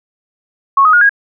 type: tone with pitch steps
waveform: sine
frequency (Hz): 1100 / 1256.3 / 1434.8 / 1638.6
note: C#6 / D#6 / F6 / G#6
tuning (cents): -14 / +16 / +46 / -24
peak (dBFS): -5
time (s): 0.77-1.094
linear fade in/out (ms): 5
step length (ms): 81
effects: none